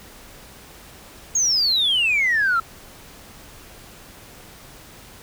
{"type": "exponential sweep", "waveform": "sine", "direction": "down", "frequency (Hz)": [6700, 1314], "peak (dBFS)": -15, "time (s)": [1.35, 2.6], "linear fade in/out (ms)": 5, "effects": ["tanh soft clip ceiling -13 dBFS", "pink hiss -44 dBFS RMS until 5.22 s"]}